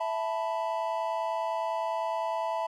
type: chord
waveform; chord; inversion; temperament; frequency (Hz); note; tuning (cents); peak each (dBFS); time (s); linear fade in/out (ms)
triangle; E suspended fourth; none; just; 659.3 / 879 / 988.9; E5 / A5 / B5; 0 / -2 / +2; -30 / -31 / -32; 0-2.67; 10
effects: none